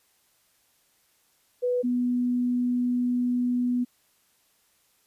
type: tone pair in turn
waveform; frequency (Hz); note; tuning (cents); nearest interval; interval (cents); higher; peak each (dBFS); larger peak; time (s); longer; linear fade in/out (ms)
sine; 493.9 / 246; B4 / B3; 0 / -7; octave; 1207; first; -22; neither; 1.62-1.83 / 1.83-3.85; second; 20
effects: white hiss -66 dBFS RMS until 5.06 s + resampled to 32000 Hz